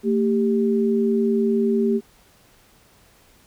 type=tone pair together; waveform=sine; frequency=225.4 / 394.6 Hz; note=A3 / G4; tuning=+42 / +11 cents; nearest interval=minor seventh; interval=969 cents; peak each=-19 / -20 dBFS; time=0.03-2.01 s; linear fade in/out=50 ms; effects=pink hiss -55 dBFS RMS until 3.46 s